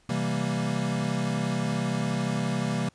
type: chord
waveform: square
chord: C dominant seventh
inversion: none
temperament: equal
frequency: 130.81 / 164.81 / 196 / 233.1 Hz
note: C3 / E3 / G3 / Bb3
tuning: 0 / 0 / 0 / 0 cents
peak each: -32 dBFS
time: 0.09-2.89 s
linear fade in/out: 5 ms
effects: pink hiss -63 dBFS RMS until 2.94 s + resampled to 22050 Hz